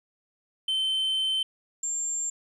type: tone pair in turn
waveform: sine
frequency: 3085 / 7354 Hz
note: G7 / A#8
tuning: -28 / -24 cents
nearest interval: octave + minor third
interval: 1504 cents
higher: second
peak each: -21 / -26 dBFS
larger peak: first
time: 0.68-1.43 / 1.83-2.3 s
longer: first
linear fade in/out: 5 ms
effects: tanh soft clip ceiling -23 dBFS + 10-bit